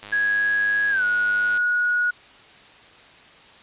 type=click train; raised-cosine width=0.2 ms; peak=-20 dBFS; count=160; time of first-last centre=0.03-1.574 s; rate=103 Hz
type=tone with pitch glide; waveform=sine; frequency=1661.2 to 1454.5 Hz; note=G#6 to F#6; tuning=0 to -30 cents; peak=-18 dBFS; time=0.12-2.11 s; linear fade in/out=10 ms; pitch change=-230 cents; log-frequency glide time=0.9-1.04 s
effects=white hiss -48 dBFS RMS until 3.62 s + resampled to 8000 Hz